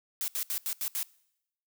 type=noise bursts at uneven times; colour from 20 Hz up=blue; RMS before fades=-32 dBFS; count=6; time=0.21-0.28 / 0.35-0.43 / 0.5-0.58 / 0.66-0.73 / 0.81-0.88 / 0.95-1.03 s; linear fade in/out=0 ms; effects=noise-tail reverb RT60 0.8 s tail -23 dB re dry